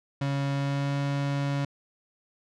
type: tone with pitch glide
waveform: 35% pulse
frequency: 139.3 to 140.76 Hz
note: C#3 to C#3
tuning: +9 to +27 cents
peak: -24 dBFS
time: 0.21-1.65 s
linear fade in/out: 5 ms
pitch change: +18 cents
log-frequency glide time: 0.53-0.97 s
effects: low-pass 5000 Hz 12 dB/octave